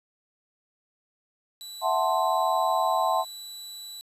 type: tone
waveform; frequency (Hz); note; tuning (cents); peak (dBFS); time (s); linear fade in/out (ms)
sawtooth; 3951; B7; 0; -35; 1.61-4.01; 0
type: chord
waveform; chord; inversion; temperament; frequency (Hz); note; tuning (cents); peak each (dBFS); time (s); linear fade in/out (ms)
sine; F# half-diminished seventh; third; equal; 659.3 / 740 / 880 / 1046.5; E5 / F#5 / A5 / C6; 0 / 0 / 0 / 0; -27; 1.81-3.25; 50
effects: resampled to 32000 Hz + 9-bit